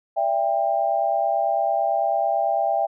sine tone cluster, 586 / 666 / 795 Hz, D5 / E5 / G5, -4 / +18 / +24 cents, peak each -28 / -22 / -22 dBFS, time 0.16-2.87 s, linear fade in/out 20 ms, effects none

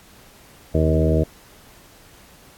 harmonic tone with a mistuned harmonic, 79 Hz, D#2, 27 cents sharp, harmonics 1 / 2 / 3 / 4 / 5 / 6 / 7 / 8, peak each -19 / -21 / -27 / -24 / -27 / -24 / -30 / -25 dBFS, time 0.74-1.24 s, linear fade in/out 10 ms, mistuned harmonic 2, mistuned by -19 cents, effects pink hiss -49 dBFS RMS until 2.57 s + AAC 64 kbps

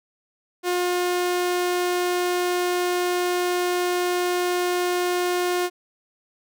sawtooth tone, 357 Hz, F4, 38 cents sharp, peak -17 dBFS, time 0.63-5.7 s, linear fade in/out 50 ms, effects none

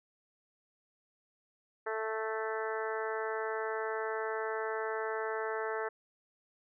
harmonic tone, 220 Hz, A3, in tune, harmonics 2 / 3 / 4 / 5 / 6 / 7 / 8 / 9, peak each -36 / -42 / -41 / -45 / -42 / -44 / -43 / -49 dBFS, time 1.86-5.89 s, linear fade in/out 10 ms, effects none

